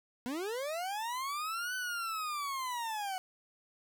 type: linear two-way sweep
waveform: 40% pulse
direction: up then down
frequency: 233.1 to 1517 to 736 Hz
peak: -34 dBFS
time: 0.26-3.18 s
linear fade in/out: 0 ms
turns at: 1.75 s
effects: none